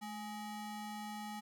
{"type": "ring-modulated tone", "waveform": "square", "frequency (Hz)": 524, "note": "C5", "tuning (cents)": 2, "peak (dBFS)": -40, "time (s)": [0.01, 1.41], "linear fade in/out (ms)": 20, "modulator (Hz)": 310, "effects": []}